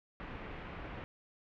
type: low-pass noise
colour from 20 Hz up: pink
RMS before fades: -45 dBFS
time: 0.2-1.04 s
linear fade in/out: 0 ms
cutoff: 2600 Hz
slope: 24 dB/octave
effects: none